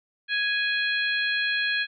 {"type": "harmonic tone", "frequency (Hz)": 830.6, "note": "G#5", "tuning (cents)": 0, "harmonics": [2, 3, 4, 5], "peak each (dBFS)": [-25, -29, -31, -33], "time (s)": [0.28, 1.87], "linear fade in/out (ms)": 50, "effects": []}